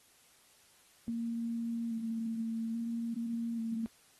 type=tone with vibrato; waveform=sine; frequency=229.1 Hz; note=A#3; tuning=30 cents flat; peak=-33 dBFS; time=1.08-3.86 s; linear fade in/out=0 ms; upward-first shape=square; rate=0.6 Hz; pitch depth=20 cents each way; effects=white hiss -64 dBFS RMS until 4.19 s + AAC 32 kbps